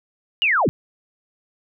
sine linear sweep, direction down, 2954 to 77.78 Hz, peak -15 dBFS, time 0.42-0.69 s, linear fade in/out 0 ms, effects none

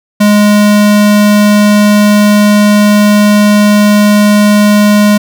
square tone, 207.7 Hz, G#3, in tune, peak -4 dBFS, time 0.2-5.18 s, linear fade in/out 10 ms, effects none

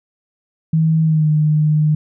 sine tone with pitch glide, 160 to 152.6 Hz, D#3 to D#3, +49 to -33 cents, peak -11 dBFS, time 0.73-1.95 s, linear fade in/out 5 ms, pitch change -82 cents, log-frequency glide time 1.03-1.29 s, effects none

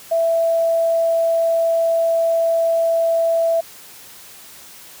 sine tone, 663 Hz, E5, 10 cents sharp, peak -14 dBFS, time 0.11-3.61 s, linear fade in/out 10 ms, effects white hiss -41 dBFS RMS until 5 s + high-pass 60 Hz 12 dB/octave

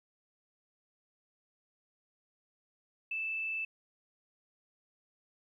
sine tone with frequency modulation, 2637 Hz, E7, in tune, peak -33 dBFS, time 3.11-3.65 s, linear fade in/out 5 ms, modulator 34.4 Hz, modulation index 0.35, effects 12-bit

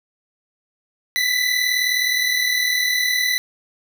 25% pulse tone pair together, 1975.5 / 2015 Hz, B6 / B6, 0 / +34 cents, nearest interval unison, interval 34 cents, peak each -16 / -18 dBFS, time 1.16-3.38 s, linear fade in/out 0 ms, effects none

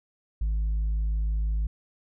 triangle tone with tanh clipping, 53 Hz, G#1, 36 cents sharp, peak -24 dBFS, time 0.41-1.67 s, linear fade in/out 5 ms, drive 7 dB, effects none

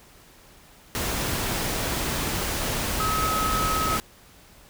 sine tone in noise, 1281 Hz, E6, 50 cents flat, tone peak -24 dBFS, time 3-3.97 s, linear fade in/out 0 ms, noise pink, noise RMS -27 dBFS, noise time 0.95-4 s, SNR 0 dB, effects pink hiss -52 dBFS RMS until 4.69 s

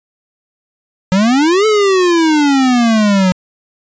square exponential two-way sweep, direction up then down, 181 to 440 to 181 Hz, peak -9 dBFS, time 1.12-3.32 s, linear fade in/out 0 ms, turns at 1.66 s, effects resampled to 16000 Hz

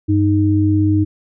sine tone pair together, 97.7 / 309.8 Hz, G2 / D#4, -5 / -7 cents, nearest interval octave + minor sixth, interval 1998 cents, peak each -14 dBFS, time 0.08-1.05 s, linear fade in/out 20 ms, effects none

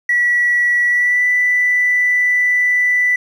triangle tone with pitch glide, 1939 to 1982 Hz, B6 to B6, -32 to +6 cents, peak -8 dBFS, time 0.09-3.16 s, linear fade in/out 5 ms, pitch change +38 cents, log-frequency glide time 0.86-1.26 s, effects tanh soft clip ceiling -9 dBFS

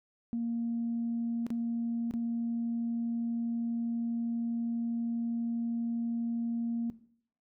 sine tone with dropouts, 233.1 Hz, A#3, in tune, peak -29 dBFS, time 0.33-6.9 s, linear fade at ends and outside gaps 0 ms, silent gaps 1.466-1.504 / 2.11-2.138 s, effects noise-tail reverb RT60 0.6 s tail -17 dB re dry + tanh soft clip ceiling -25 dBFS

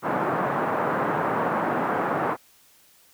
white band-pass noise, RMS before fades -25 dBFS, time 0.02-2.37 s, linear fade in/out 50 ms, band 140 to 1300 Hz, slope 24 dB/octave, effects white hiss -57 dBFS RMS until 3.13 s

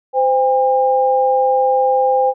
sine tone pair together, 516 / 805.5 Hz, C5 / G5, -24 / +47 cents, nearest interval minor sixth, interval 771 cents, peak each -14 dBFS, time 0.13-2.34 s, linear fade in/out 50 ms, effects none

